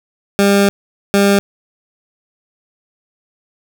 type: tone bursts at uneven times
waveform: 20% pulse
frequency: 200 Hz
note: G3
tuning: 35 cents sharp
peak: -4 dBFS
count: 2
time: 0.39-0.69 / 1.14-1.39 s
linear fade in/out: 0 ms
effects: none